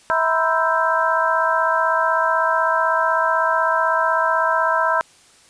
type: tone cluster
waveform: sine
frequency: 649 / 959 / 1015 / 1323 / 1571 Hz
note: E5 / A#5 / B5 / E6 / G6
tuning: -27 / +49 / +47 / +6 / +3 cents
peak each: -22 dBFS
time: 0.1-5.01 s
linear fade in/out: 0 ms
effects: white hiss -51 dBFS RMS until 5.49 s + resampled to 22050 Hz